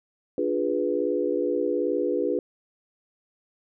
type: chord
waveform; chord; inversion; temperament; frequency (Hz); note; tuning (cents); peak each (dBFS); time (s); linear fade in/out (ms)
sine; D diminished seventh; none; equal with one note detuned; 293.7 / 352.9 / 415.3 / 493.9; D4 / F4 / Ab4 / Cb5; 0 / +18 / 0 / 0; -29 / -28 / -28 / -27; 0.38-2.39; 2
effects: none